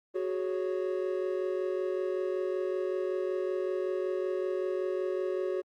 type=chord; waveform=triangle; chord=F# suspended second; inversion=none; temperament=equal; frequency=370 / 415.3 / 554.4 Hz; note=F#4 / G#4 / C#5; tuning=0 / 0 / 0 cents; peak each=-29 / -34 / -34 dBFS; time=0.14-5.62 s; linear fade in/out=20 ms; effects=Opus 24 kbps

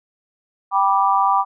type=chord; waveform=sine; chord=G major; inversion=none; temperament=just; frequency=784 / 980 / 1176 Hz; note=G5 / B5 / D6; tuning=0 / -14 / +2 cents; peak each=-18 dBFS; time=0.71-1.45 s; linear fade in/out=50 ms; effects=none

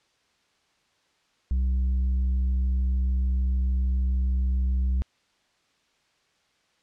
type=tone with tanh clipping; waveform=sine; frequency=63.8 Hz; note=C2; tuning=43 cents flat; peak=-22 dBFS; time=1.51-5.02 s; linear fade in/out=0 ms; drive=4 dB; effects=white hiss -67 dBFS RMS until 6.82 s + low-pass 5000 Hz 12 dB/octave

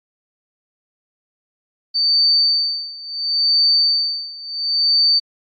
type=tone with tremolo; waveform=sine; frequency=4578 Hz; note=D8; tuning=45 cents flat; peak=-11 dBFS; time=1.94-5.2 s; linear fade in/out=20 ms; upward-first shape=sine; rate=0.72 Hz; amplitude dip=90%; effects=AAC 64 kbps

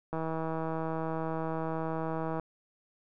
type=click train; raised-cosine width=1 ms; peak=-21 dBFS; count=366; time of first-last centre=0.13-2.397 s; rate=161 Hz; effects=none

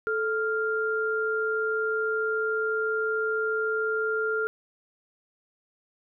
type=tone pair together; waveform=sine; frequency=437.8 / 1396.9 Hz; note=A4 / F6; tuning=-9 / 0 cents; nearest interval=octave + minor sixth; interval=2009 cents; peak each=-27 dBFS; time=0.07-4.47 s; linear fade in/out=0 ms; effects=none

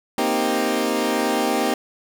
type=chord; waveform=20% pulse; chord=C minor seventh; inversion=third; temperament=equal; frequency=233.1 / 261.6 / 311.1 / 392 Hz; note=Bb3 / C4 / Eb4 / G4; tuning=0 / 0 / 0 / 0 cents; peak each=-20 dBFS; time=0.18-1.74 s; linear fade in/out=2 ms; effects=none

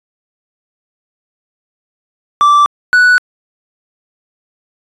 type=tone pair in turn; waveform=triangle; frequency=1168 / 1479.3 Hz; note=D6 / F#6; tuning=-10 / -1 cents; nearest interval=major third; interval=409 cents; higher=second; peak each=-3 dBFS; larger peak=neither; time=2.41-2.66 / 2.93-3.18 s; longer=neither; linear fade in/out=0 ms; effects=resampled to 22050 Hz

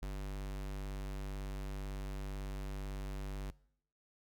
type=tone; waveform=square; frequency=49 Hz; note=G1; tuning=in tune; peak=-39 dBFS; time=0.02-3.51 s; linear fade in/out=10 ms; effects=noise-tail reverb RT60 0.7 s tail -22 dB re dry

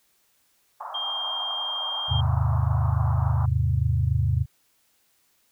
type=band-pass noise; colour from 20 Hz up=white; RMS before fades=-36 dBFS; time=0.8-3.46 s; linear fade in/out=5 ms; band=670 to 1200 Hz; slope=48 dB/octave
type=tone; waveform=sine; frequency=3200 Hz; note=G7; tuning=35 cents sharp; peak=-27 dBFS; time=0.94-2.21 s; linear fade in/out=10 ms
type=chord; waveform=sine; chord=E augmented; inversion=none; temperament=equal with one note detuned; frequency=80.29 / 103.83 / 130.81 Hz; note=E2 / G#2 / B#2; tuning=-45 / 0 / 0 cents; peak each=-24 dBFS; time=2.08-4.46 s; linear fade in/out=50 ms
effects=white hiss -66 dBFS RMS until 5.51 s

